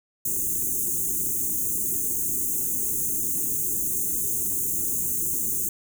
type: band-stop noise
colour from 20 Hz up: white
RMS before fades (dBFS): -26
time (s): 0.25-5.69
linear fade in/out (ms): 5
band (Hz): 420 to 6300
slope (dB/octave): 96
effects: none